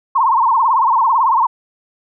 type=tone with vibrato; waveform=sine; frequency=987.8 Hz; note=B5; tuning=in tune; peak=-10 dBFS; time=0.15-1.47 s; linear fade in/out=10 ms; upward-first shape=sine; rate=18 Hz; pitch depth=180 cents each way; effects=none